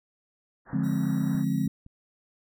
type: low-pass noise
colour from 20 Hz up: white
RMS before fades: -47 dBFS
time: 0.65-1.45 s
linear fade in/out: 50 ms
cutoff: 1800 Hz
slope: 96 dB/octave
type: chord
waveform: sine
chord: D half-diminished seventh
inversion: none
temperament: just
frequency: 146.83 / 176.2 / 211.4 / 264.3 Hz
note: D3 / F3 / Ab3 / C4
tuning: 0 / +16 / +31 / +18 cents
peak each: -29 dBFS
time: 0.73-1.68 s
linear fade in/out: 5 ms
type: tone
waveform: 5% pulse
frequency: 1914 Hz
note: A#6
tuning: 45 cents sharp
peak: -38 dBFS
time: 0.83-1.68 s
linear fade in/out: 20 ms
type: clicks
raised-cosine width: 5 ms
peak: -36 dBFS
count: 3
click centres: 1.35 / 1.666 / 1.864 s
effects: none